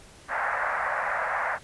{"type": "band-pass noise", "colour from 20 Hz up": "white", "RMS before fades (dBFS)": -28, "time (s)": [0.28, 1.59], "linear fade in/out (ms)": 50, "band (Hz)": [570, 1900], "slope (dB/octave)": 48, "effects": ["pink hiss -51 dBFS RMS until 1.63 s", "resampled to 24000 Hz"]}